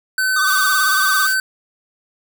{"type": "tone with pitch glide", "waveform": "square", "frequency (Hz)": [1522, 1532.6], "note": ["F#6", "G6"], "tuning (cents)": [48, -40], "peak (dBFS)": -16, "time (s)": [0.18, 1.4], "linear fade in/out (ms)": 2, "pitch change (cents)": 12, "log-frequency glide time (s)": [0.82, 1.03]}
{"type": "tone with vibrato", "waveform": "square", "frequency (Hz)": 1200, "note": "D6", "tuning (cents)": 37, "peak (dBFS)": -19, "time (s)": [0.36, 1.27], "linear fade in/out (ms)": 5, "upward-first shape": "sine", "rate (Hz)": 18, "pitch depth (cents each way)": 82}
{"type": "noise", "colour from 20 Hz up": "blue", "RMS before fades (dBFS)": -25, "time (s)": [0.44, 1.36], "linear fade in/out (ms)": 50}
{"effects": []}